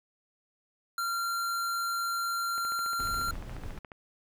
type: tone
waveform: square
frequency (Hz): 1378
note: F6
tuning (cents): -24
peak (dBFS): -30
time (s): 0.98-3.31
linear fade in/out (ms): 2
type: click train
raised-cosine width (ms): 0.5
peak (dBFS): -30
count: 20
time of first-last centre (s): 2.58-3.918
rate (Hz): 14.2
type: noise with tremolo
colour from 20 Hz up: brown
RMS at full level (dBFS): -38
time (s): 2.99-3.79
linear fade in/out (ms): 5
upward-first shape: sine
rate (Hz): 6.2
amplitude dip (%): 25
effects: none